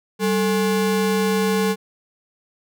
square ring-modulated tone, 316.9 Hz, D#4, 32 cents sharp, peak -15 dBFS, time 0.19-1.76 s, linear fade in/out 50 ms, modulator 124 Hz, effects none

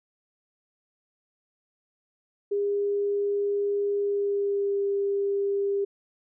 sine tone with pitch glide, 405.2 to 399.4 Hz, G#4 to G4, -43 to +32 cents, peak -23 dBFS, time 2.51-5.85 s, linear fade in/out 10 ms, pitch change -25 cents, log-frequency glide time 3.99-4.83 s, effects none

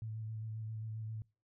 sine tone with vibrato, 110 Hz, A2, in tune, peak -39 dBFS, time 0.02-1.22 s, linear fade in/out 0 ms, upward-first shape square, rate 7.5 Hz, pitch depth 17 cents each way, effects noise-tail reverb RT60 0.3 s tail -24 dB re dry

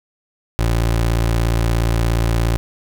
25% pulse tone, 57 Hz, A#1, 38 cents flat, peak -11 dBFS, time 0.59-2.57 s, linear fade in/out 0 ms, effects none

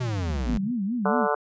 square exponential sweep, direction down, 130.81 to 49.23 Hz, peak -26 dBFS, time 0-0.58 s, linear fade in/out 10 ms
white band-pass noise, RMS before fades -38 dBFS, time 0.01-0.72 s, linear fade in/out 10 ms, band 140 to 200 Hz, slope 96 dB/octave
sine tone with vibrato, 218 Hz, A3, 16 cents flat, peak -24 dBFS, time 0.45-1.28 s, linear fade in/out 50 ms, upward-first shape sine, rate 4.5 Hz, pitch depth 230 cents each way
harmonic tone, 146.83 Hz, D3, in tune, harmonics 3 / 4 / 5 / 6 / 7 / 8 / 9 / 10, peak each -27 / -28 / -29 / -30 / -30 / -31 / -32 / -32 dBFS, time 1.05-1.35 s, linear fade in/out 5 ms
effects resampled to 16000 Hz

